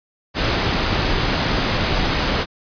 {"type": "noise", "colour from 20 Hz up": "pink", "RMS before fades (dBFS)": -19, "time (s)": [0.34, 2.46], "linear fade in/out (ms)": 50, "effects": ["resampled to 11025 Hz"]}